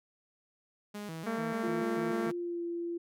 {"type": "tone with vibrato", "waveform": "sawtooth", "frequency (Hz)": 183.2, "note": "F#3", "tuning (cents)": -17, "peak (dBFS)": -35, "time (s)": [0.94, 2.32], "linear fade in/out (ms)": 10, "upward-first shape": "square", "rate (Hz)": 3.4, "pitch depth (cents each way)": 210}
{"type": "harmonic tone", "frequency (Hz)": 227.1, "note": "A#3", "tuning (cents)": -45, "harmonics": [1, 2, 3, 4, 5, 6, 7, 8, 9, 10], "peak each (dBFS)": [-35, -38, -41, -47, -44, -45, -46, -50, -54, -54], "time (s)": [1.26, 2.31], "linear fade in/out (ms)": 10}
{"type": "tone with pitch glide", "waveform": "sine", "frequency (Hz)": [349.2, 342], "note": ["F4", "F4"], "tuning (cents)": [0, -36], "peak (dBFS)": -33, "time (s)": [1.63, 2.98], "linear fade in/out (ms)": 10, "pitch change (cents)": -36, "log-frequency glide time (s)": [2.37, 2.63]}
{"effects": []}